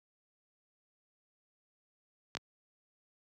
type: clicks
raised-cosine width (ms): 0.2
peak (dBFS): -19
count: 2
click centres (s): 2.351 / 2.37
effects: high-pass 100 Hz 12 dB/octave